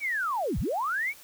sine linear two-way sweep, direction down then up, 2351 to 30.87 to 2351 Hz, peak -26 dBFS, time 0-1.14 s, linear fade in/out 50 ms, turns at 0.59 s, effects white hiss -51 dBFS RMS until 1.23 s

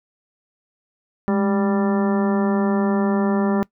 harmonic tone with a mistuned harmonic, 196.6 Hz, G3, 5 cents sharp, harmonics 1 / 2 / 3 / 4 / 5 / 6 / 7 / 9, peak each -18 / -24 / -28 / -30 / -32 / -34 / -35 / -37 dBFS, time 1.28-3.63 s, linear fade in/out 0 ms, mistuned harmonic 1, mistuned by +74 cents, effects noise-tail reverb RT60 0.1 s tail -21 dB re dry

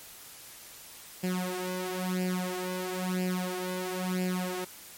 sawtooth tone with flanger, 183.1 Hz, F#3, 18 cents flat, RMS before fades -32 dBFS, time 1.23-4.65 s, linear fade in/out 10 ms, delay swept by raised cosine 0.4 to 3.5 ms, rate 1 Hz, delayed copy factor +0.85, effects white hiss -48 dBFS RMS until 4.97 s + MP3 64 kbps

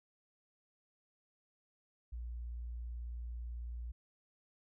sine tone, 59.1 Hz, A#1, 24 cents sharp, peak -40 dBFS, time 2.12-3.92 s, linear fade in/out 10 ms, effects none

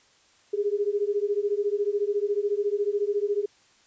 sine beating tone pair, 402.7 / 416.7 Hz, G4 / G#4, +47 / +6 cents, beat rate 14 Hz, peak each -26 dBFS, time 0.53-3.46 s, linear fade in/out 10 ms, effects white hiss -60 dBFS RMS until 3.86 s + resampled to 16000 Hz

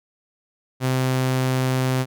sawtooth tone, 129.6 Hz, C3, 16 cents flat, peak -15 dBFS, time 0.8-2.06 s, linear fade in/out 50 ms, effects none

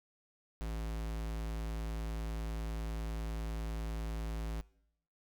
square tone, 55 Hz, A1, in tune, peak -37 dBFS, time 0.61-4.61 s, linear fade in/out 0 ms, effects noise-tail reverb RT60 0.8 s tail -22 dB re dry

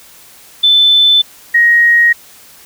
sine tone pair in turn, 3520 / 1882 Hz, A7 / A#6, 0 / +16 cents, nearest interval major seventh, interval 1084 cents, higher first, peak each -5 dBFS, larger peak neither, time 0.63-1.22 / 1.54-2.13 s, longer neither, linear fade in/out 10 ms, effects white hiss -40 dBFS RMS until 2.65 s

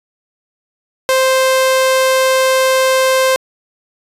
sawtooth tone, 523.3 Hz, C5, in tune, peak -6 dBFS, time 1.09-3.36 s, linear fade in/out 0 ms, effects resampled to 32000 Hz

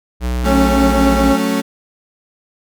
square tone with pitch glide, 61.5 to 58.79 Hz, B1 to A#1, -7 to +15 cents, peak -17 dBFS, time 0.2-1.35 s, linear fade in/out 50 ms, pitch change -78 cents, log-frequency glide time 0.54-1.02 s
harmonic tone, 272.9 Hz, C#4, 27 cents flat, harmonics 1 / 2 / 3 / 5, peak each -16 / -19 / -21 / -23 dBFS, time 0.43-1.4 s, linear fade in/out 50 ms
35% pulse chord, F# minor, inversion none, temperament equal, 185 / 220 / 277.2 Hz, F#3 / A3 / C#4, 0 / 0 / 0 cents, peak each -21 / -17 / -16 dBFS, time 0.44-1.62 s, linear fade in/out 20 ms
effects none

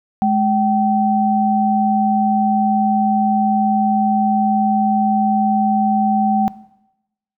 sine tone pair together, 211.1 / 770 Hz, G#3 / G5, +29 / -31 cents, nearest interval octave + minor seventh, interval 2240 cents, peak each -15 dBFS, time 0.22-6.48 s, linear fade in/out 0 ms, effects noise-tail reverb RT60 0.9 s tail -19 dB re dry

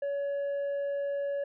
triangle tone with tanh clipping, 564 Hz, C#5, 30 cents sharp, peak -30 dBFS, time 0.02-1.44 s, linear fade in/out 5 ms, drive 8 dB, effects none

